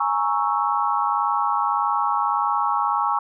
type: chord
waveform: sine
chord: A# half-diminished seventh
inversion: third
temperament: equal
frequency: 830.6 / 932.3 / 1108.7 / 1318.5 Hz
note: G#5 / A#5 / C#6 / E6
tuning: 0 / 0 / 0 / 0 cents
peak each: -24 / -25 / -23 / -26 dBFS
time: 0-3.19 s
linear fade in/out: 5 ms
effects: none